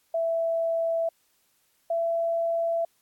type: tone pair in turn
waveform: sine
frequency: 662 / 669.3 Hz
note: E5 / E5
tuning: +7 / +26 cents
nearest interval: unison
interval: 19 cents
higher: second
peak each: -23 dBFS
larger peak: neither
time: 0.14-1.09 / 1.9-2.85 s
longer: neither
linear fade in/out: 5 ms
effects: white hiss -68 dBFS RMS until 3.01 s + AAC 64 kbps